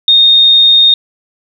sine tone, 3689 Hz, A#7, 19 cents flat, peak -3 dBFS, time 0.08-0.94 s, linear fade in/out 2 ms, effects 7-bit

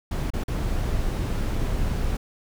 brown noise with dropouts, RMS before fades -25 dBFS, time 0.11-2.17 s, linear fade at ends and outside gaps 5 ms, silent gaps 0.304-0.335 / 0.438-0.48 s, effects none

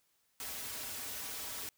white noise with comb filter, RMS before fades -42 dBFS, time 0.4-1.69 s, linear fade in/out 0 ms, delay 5.7 ms, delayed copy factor -0.95, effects white hiss -75 dBFS RMS until 1.77 s

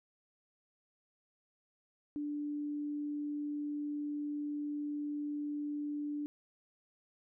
sine tone, 293.7 Hz, D4, in tune, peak -35 dBFS, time 2.16-6.26 s, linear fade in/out 0 ms, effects none

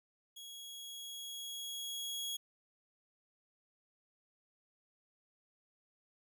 sawtooth tone with level ramp, 3322 Hz, G#7, in tune, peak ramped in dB -45 to -34 dBFS, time 0.36-2.37 s, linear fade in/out 10 ms, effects none

